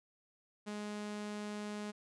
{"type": "tone", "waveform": "sawtooth", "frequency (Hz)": 208.7, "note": "G#3", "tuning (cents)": 9, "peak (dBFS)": -36, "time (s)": [0.66, 1.92], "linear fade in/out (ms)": 20, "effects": ["resampled to 22050 Hz"]}